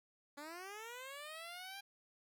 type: linear sweep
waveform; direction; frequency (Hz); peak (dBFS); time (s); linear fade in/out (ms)
10% pulse; up; 280 to 804; -39; 0.37-1.81; 10
effects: none